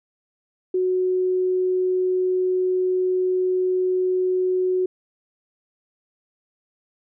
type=tone; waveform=sine; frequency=368.6 Hz; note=F#4; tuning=7 cents flat; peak=-18 dBFS; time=0.74-4.86 s; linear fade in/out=5 ms; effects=none